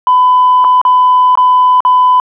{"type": "tone with dropouts", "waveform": "sine", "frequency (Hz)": 1003, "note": "B5", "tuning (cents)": 26, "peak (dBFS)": -3, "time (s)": [0.07, 2.2], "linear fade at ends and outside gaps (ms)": 1, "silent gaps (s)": [[0.643, 0.647], [0.815, 0.851], [1.354, 1.374], [1.805, 1.85]], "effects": ["tanh soft clip ceiling -1 dBFS"]}